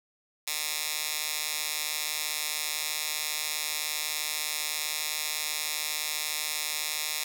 10% pulse tone with high-pass filter, 152.3 Hz, D#3, 37 cents flat, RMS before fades -32 dBFS, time 0.47-7.24 s, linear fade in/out 5 ms, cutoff 3200 Hz, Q 0.6, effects none

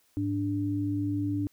sine tone pair together, 103.83 / 292.3 Hz, G#2 / D4, 0 / -8 cents, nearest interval octave + tritone, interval 1792 cents, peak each -31 / -28 dBFS, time 0.17-1.47 s, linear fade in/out 0 ms, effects white hiss -67 dBFS RMS until 1.52 s

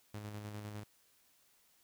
sawtooth tone with tremolo, 104.8 Hz, G#2, 16 cents sharp, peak -38 dBFS, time 0.14-0.84 s, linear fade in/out 5 ms, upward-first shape square, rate 9.9 Hz, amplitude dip 35%, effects white hiss -70 dBFS RMS until 1.83 s

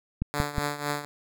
click train, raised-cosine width 5 ms, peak -14 dBFS, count 3, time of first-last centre 0.22-0.582 s, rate 5.52 Hz
5% pulse tone with tremolo, 145.9 Hz, D3, 11 cents flat, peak -14 dBFS, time 0.34-1.05 s, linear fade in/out 0 ms, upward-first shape triangle, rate 4 Hz, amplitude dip 80%
effects none

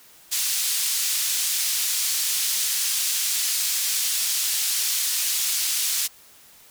pink band-pass noise, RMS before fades -24 dBFS, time 0.31-6.08 s, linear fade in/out 20 ms, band 4400 to 16000 Hz, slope 12 dB/octave, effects white hiss -51 dBFS RMS until 6.7 s

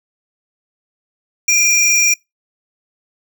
square tone pair together, 2400 / 5708 Hz, D7 / F8, +37 / +37 cents, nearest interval octave + minor third, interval 1500 cents, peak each -14 dBFS, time 1.48-2.14 s, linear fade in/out 5 ms, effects noise-tail reverb RT60 0.2 s tail -25 dB re dry

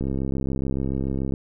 click train, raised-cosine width 3 ms, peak -14 dBFS, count 90, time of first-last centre 0.01-1.338 s, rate 67 Hz, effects none

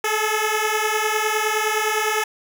10% pulse beating tone pair, 425.9 / 435.7 Hz, G#4 / A4, +44 / -17 cents, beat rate 9.8 Hz, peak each -14 dBFS, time 0.04-2.24 s, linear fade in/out 5 ms, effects none

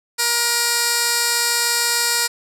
15% pulse tone with band-pass filter, 473.5 Hz, A#4, 27 cents sharp, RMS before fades -19 dBFS, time 0.18-2.28 s, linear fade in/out 20 ms, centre 7700 Hz, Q 0.83, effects none

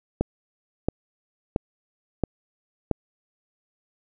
click train, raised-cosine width 2 ms, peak -8 dBFS, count 5, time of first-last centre 0.21-2.913 s, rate 1.48 Hz, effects none

